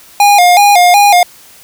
square tone with vibrato, 762 Hz, G5, 49 cents flat, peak -4 dBFS, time 0.2-1.23 s, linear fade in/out 2 ms, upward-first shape square, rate 2.7 Hz, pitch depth 120 cents each way, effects white hiss -39 dBFS RMS until 1.63 s

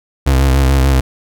35% pulse tone with vibrato, 66.9 Hz, C2, 39 cents sharp, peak -7 dBFS, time 0.26-1.01 s, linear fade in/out 10 ms, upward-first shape sine, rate 6.8 Hz, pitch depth 54 cents each way, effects none

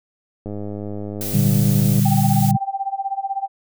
click train, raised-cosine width 2 ms, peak -17 dBFS, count 159, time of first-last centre 0.46-1.994 s, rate 103 Hz
blue noise, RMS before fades -28 dBFS, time 1.21-2.51 s, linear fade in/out 0 ms
sine chord, G minor, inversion first, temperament equal, 116.54 / 146.83 / 196 Hz, Bb2 / D3 / G3, 0 / 0 / 0 cents, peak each -18 dBFS, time 1.33-2.57 s, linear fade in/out 10 ms
sine tone with tremolo, 784 Hz, G5, in tune, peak -18 dBFS, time 2.05-3.48 s, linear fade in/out 10 ms, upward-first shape sine, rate 16 Hz, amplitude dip 90%
effects none

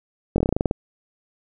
slowing click train, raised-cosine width 2 ms, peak -6 dBFS, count 11, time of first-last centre 0.36-0.711 s, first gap 21 ms, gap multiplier 1.11, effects none

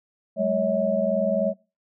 sine tone cluster, 190.4 / 211.1 / 559 / 642 Hz, F#3 / G#3 / C#5 / E5, +50 / +29 / +14 / -46 cents, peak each -30 / -27 / -24 / -24 dBFS, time 0.36-1.54 s, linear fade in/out 50 ms, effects noise-tail reverb RT60 0.3 s tail -22 dB re dry

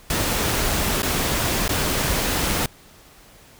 pink noise with dropouts, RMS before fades -22 dBFS, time 0.1-2.66 s, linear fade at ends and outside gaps 2 ms, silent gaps 1.021-1.03 / 1.68-1.691 s, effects pink hiss -49 dBFS RMS until 3.59 s

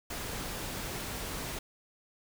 pink noise, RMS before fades -38 dBFS, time 0.1-1.59 s, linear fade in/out 5 ms, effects none

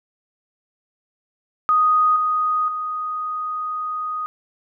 sine tone with level steps, 1244.5 Hz, D#6, in tune, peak -13 / -17 / -23 dBFS, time 1.69-4.26 s, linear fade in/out 0 ms, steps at 2.16 / 2.68 s, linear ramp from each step 2 ms, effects none

